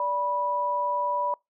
sine tone pair together, 583.1 / 980 Hz, D5 / B5, -13 / -14 cents, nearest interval major sixth, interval 899 cents, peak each -30 / -25 dBFS, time 0-1.34 s, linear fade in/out 2 ms, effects noise-tail reverb RT60 0.2 s tail -26 dB re dry

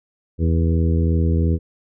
harmonic tone with a mistuned harmonic, 82.7 Hz, E2, 6 cents sharp, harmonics 1 / 2 / 3 / 4 / 5 / 6, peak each -16 / -22 / -26 / -28 / -30 / -32 dBFS, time 0.38-1.59 s, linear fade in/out 50 ms, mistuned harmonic 6, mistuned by -25 cents, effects none

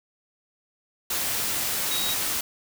sine tone in noise, 3806 Hz, A#7, 35 cents sharp, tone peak -28 dBFS, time 1.91-2.14 s, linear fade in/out 5 ms, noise white, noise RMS -27 dBFS, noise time 1.1-2.41 s, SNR -4 dB, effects none

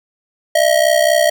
square ring-modulated tone, 637 Hz, D#5, 41 cents sharp, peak -8 dBFS, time 0.55-1.3 s, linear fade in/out 5 ms, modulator 32.1 Hz, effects none

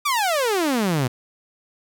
sawtooth exponential sweep, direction down, 1212 to 118.8 Hz, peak -15 dBFS, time 0.05-1.08 s, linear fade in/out 10 ms, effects none

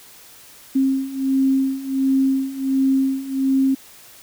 sine beating tone pair, 266.9 / 268.3 Hz, C4 / C4, +35 / +44 cents, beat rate 1.4 Hz, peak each -21 / -18 dBFS, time 0.75-3.75 s, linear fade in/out 10 ms, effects white hiss -45 dBFS RMS until 4.22 s

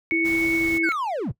sine tone with pitch glide, 2217 to 2203 Hz, C#7 to C#7, 0 to -11 cents, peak -21 dBFS, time 0.11-0.92 s, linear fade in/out 0 ms, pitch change -11 cents, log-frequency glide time 0.55-0.74 s
sine tone with tremolo, 329.6 Hz, E4, in tune, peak -21 dBFS, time 0.12-0.89 s, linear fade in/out 0 ms, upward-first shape triangle, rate 10 Hz, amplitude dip 25%
pink noise, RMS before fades -37 dBFS, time 0.24-0.79 s, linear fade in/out 20 ms
triangle linear sweep, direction down, 1621 to 77.8 Hz, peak -22 dBFS, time 0.83-1.32 s, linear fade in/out 10 ms
effects noise-tail reverb RT60 0.1 s tail -18 dB re dry

